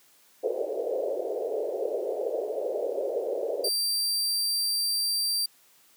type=band-pass noise; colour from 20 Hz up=pink; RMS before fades=-30 dBFS; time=0.43-3.69 s; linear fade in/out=10 ms; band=410 to 600 Hz; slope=48 dB/octave
type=tone; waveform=sawtooth; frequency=4699 Hz; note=D8; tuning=in tune; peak=-22 dBFS; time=3.64-5.46 s; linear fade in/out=5 ms
effects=white hiss -60 dBFS RMS until 5.96 s + high-pass 150 Hz 12 dB/octave